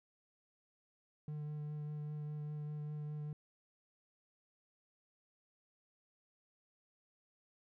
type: tone with vibrato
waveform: triangle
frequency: 149.8 Hz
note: D3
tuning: 35 cents sharp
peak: -38 dBFS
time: 1.28-3.33 s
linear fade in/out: 2 ms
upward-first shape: sine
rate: 5 Hz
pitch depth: 12 cents each way
effects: none